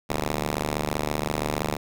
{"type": "ring-modulated tone", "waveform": "5% pulse", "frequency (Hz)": 75.2, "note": "D2", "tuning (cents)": 42, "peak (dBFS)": -11, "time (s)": [0.09, 1.77], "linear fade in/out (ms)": 10, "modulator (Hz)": 175, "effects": []}